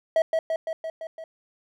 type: tone with echo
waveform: triangle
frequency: 646 Hz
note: E5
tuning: 35 cents flat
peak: -15 dBFS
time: 0.16-0.22 s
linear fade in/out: 2 ms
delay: 170 ms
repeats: 6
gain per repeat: -3 dB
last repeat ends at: 1.24 s
effects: none